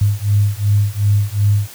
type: beating tone pair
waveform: sine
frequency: 101.3 / 104 Hz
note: G#2 / G#2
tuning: -43 / +3 cents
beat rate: 2.7 Hz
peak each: -15 dBFS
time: 0.01-1.68 s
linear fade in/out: 5 ms
effects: white hiss -37 dBFS RMS until 1.74 s